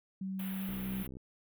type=tone with pitch glide; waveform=sine; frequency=190.9 to 192.34 Hz; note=G3 to G3; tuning=-46 to -33 cents; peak=-35 dBFS; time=0.21-1.03 s; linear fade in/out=5 ms; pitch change=+13 cents; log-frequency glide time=0.42-0.6 s
type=band-stop noise; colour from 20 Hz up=white; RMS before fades=-46 dBFS; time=0.39-1.07 s; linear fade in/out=5 ms; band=3400 to 11000 Hz; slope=48 dB/octave
type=click train; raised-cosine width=3 ms; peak=-34 dBFS; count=32; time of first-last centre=0.69-1.169 s; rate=64.7 Hz
effects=none